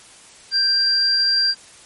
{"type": "tone pair together", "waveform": "sine", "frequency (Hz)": [1576, 4742], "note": ["G6", "D8"], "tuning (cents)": [9, 16], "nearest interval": "octave + perfect fifth", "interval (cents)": 1907, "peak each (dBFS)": [-25, -15], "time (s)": [0.51, 1.55], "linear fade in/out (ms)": 50, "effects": ["white hiss -45 dBFS RMS until 1.85 s", "MP3 48 kbps"]}